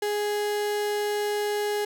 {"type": "tone", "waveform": "35% pulse", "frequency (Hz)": 415.3, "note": "G#4", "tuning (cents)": 0, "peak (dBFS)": -23, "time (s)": [0.02, 1.85], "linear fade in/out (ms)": 5, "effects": []}